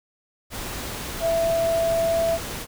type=tone in noise; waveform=sine; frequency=664 Hz; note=E5; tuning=12 cents sharp; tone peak=-19 dBFS; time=1.2-2.39 s; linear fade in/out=50 ms; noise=pink; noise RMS=-32 dBFS; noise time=0.5-2.67 s; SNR=+10 dB; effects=none